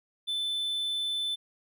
triangle tone, 3520 Hz, A7, in tune, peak -27 dBFS, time 0.27-1.36 s, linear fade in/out 20 ms, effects none

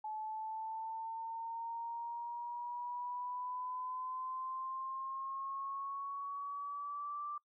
sine exponential sweep, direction up, 860 to 1178 Hz, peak -39 dBFS, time 0.04-7.38 s, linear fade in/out 5 ms, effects noise-tail reverb RT60 0.1 s tail -22 dB re dry

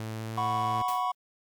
sawtooth tone with pitch glide, 110.4 to 111.88 Hz, A2 to A2, +6 to +29 cents, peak -30 dBFS, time 0-0.82 s, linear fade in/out 0 ms, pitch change +23 cents, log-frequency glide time 0.14-0.32 s
triangle chord, F# suspended fourth, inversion none, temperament equal with one note detuned, 735.3 / 987.8 / 1108.7 Hz, F#5 / B5 / C#6, -11 / 0 / 0 cents, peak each -29 dBFS, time 0.37-1.12 s, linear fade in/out 10 ms
white noise with exponential decay, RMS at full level -38 dBFS, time 0.88-1.15 s, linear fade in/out 5 ms, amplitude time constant 58 ms
effects none

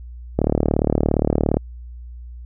click train, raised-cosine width 2 ms, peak -3 dBFS, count 45, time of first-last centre 0.39-1.57 s, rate 37.3 Hz, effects added 60 Hz sine -33 dBFS peak until 2.45 s

